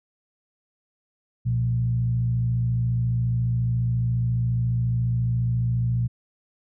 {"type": "tone with frequency modulation", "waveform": "sine", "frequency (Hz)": 120, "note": "B2", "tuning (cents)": -49, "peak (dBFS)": -20, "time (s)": [1.45, 6.08], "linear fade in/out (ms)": 20, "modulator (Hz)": 54.4, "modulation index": 0.48, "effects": []}